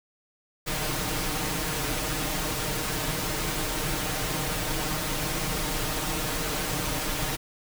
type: noise with comb filter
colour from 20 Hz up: pink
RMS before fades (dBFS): -29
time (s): 0.66-7.37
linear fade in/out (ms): 20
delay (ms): 6.5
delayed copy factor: +0.7
effects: none